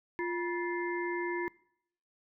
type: harmonic tone with a mistuned harmonic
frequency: 349.2 Hz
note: F4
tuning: in tune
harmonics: 1 / 3 / 5 / 6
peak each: -33 / -38 / -40 / -41 dBFS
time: 0.19-1.48 s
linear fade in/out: 0 ms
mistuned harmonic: 3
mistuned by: -140 cents
effects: noise-tail reverb RT60 0.7 s tail -23 dB re dry